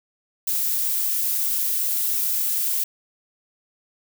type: noise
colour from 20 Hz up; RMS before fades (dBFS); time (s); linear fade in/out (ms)
violet; -23; 0.47-2.84; 5
effects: none